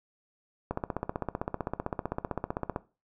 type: click train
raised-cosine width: 1 ms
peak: -16 dBFS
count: 33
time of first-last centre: 0.71-2.761 s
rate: 15.6 Hz
effects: noise-tail reverb RT60 0.3 s tail -17 dB re dry